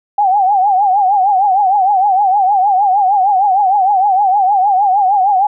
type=tone with vibrato; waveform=sine; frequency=784 Hz; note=G5; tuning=in tune; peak=-8 dBFS; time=0.18-5.47 s; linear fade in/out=5 ms; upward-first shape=triangle; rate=6.5 Hz; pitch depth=140 cents each way; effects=none